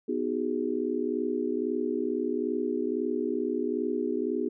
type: chord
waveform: sine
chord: G# minor seventh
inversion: first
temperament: just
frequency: 249.2 / 311.5 / 373.8 / 415.3 Hz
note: B3 / D#4 / F#4 / G#4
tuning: +16 / +2 / +18 / 0 cents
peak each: -32 dBFS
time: 0.08-4.49 s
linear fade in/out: 10 ms
effects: none